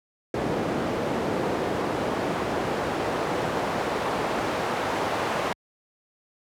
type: noise with band-pass filter sweep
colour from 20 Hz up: pink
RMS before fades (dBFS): -27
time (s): 0.34-5.53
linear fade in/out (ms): 2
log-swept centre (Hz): 390 to 780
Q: 0.78
effects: high-pass 60 Hz 12 dB/octave